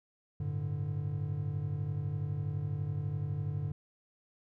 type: chord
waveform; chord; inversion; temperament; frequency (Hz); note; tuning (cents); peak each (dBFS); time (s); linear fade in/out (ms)
triangle; G suspended second; none; equal; 98 / 110 / 146.83; G2 / A2 / D3; 0 / 0 / 0; -35 / -37 / -33; 0.4-3.72; 5
effects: none